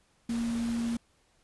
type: tone in noise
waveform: sine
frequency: 233.1 Hz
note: A#3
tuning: in tune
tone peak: -28 dBFS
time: 0.29-0.97 s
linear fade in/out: 5 ms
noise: pink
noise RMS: -43 dBFS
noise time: 0.29-0.97 s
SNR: +12 dB
effects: pink hiss -68 dBFS RMS until 1.43 s + resampled to 24000 Hz

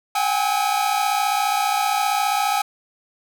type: tone cluster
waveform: 45% pulse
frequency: 752 / 811 / 846 / 1286 Hz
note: F#5 / G#5 / G#5 / E6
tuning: +28 / -41 / +32 / -43 cents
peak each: -25 / -21 / -28 / -26 dBFS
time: 0.15-2.62 s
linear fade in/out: 5 ms
effects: none

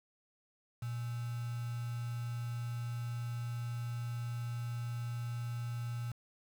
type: tone with quantisation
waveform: sine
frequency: 119.1 Hz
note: A#2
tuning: 38 cents sharp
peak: -36 dBFS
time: 0.82-6.12 s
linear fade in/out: 5 ms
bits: 8
effects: none

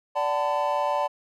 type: tone cluster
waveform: triangle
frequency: 583 / 751 / 887 / 1013 Hz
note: D5 / F#5 / A5 / B5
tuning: -13 / +26 / +14 / +44 cents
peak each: -25 / -29 / -25 / -27 dBFS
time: 0.15-1.08 s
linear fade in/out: 20 ms
effects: none

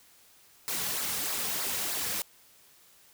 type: noise with flanger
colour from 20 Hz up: white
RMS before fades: -32 dBFS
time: 0.68-2.22 s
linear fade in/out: 0 ms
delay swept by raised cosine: 0.31 to 3.41 ms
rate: 3.2 Hz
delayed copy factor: -0.6
effects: white hiss -59 dBFS RMS until 3.13 s

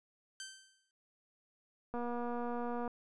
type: tone with exponential decay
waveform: 10% pulse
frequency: 1551 Hz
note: G6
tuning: 19 cents flat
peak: -33 dBFS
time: 0.4-0.91 s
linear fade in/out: 1 ms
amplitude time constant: 110 ms
type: click train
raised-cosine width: 1 ms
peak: -27 dBFS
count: 226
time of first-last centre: 1.94-2.877 s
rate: 240 Hz
effects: resampled to 22050 Hz

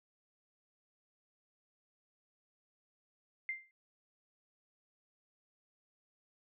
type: tone with exponential decay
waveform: sine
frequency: 2093 Hz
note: C7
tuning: in tune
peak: -32 dBFS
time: 3.49-3.71 s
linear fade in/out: 1 ms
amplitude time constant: 46 ms
effects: none

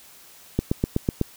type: click train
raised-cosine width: 3 ms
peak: -7 dBFS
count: 6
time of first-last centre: 0.59-1.213 s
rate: 8.02 Hz
effects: white hiss -49 dBFS RMS until 1.36 s

